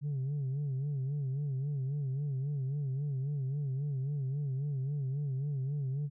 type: tone with vibrato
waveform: sine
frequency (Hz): 138.59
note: C#3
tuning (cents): 0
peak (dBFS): -29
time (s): 0.01-6.1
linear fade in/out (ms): 50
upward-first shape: sine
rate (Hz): 3.7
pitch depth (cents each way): 110
effects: tanh soft clip ceiling -30 dBFS